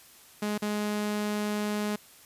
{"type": "tone with dropouts", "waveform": "sawtooth", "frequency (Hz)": 209.1, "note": "G#3", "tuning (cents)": 12, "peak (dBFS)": -24, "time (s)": [0.42, 1.96], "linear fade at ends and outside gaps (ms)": 5, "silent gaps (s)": [0.579, 0.621], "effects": ["white hiss -54 dBFS RMS until 2.25 s", "resampled to 32000 Hz"]}